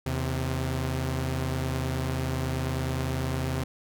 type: tone pair together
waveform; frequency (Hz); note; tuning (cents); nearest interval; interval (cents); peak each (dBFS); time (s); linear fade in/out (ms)
sawtooth; 80.25 / 130.81; E2 / C3; -46 / 0; minor sixth; 846; -27 / -25; 0.06-3.64; 5
effects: none